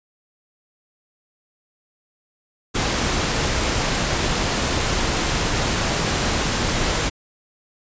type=noise; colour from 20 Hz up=pink; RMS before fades=-21 dBFS; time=2.74-7.1 s; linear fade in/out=20 ms; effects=resampled to 16000 Hz